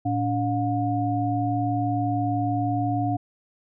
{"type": "tone cluster", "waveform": "sine", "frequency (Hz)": [112.4, 286.2, 717], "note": ["A2", "D4", "F5"], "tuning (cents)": [37, -45, 45], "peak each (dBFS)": -26, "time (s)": [0.05, 3.17], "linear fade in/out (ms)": 10, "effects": []}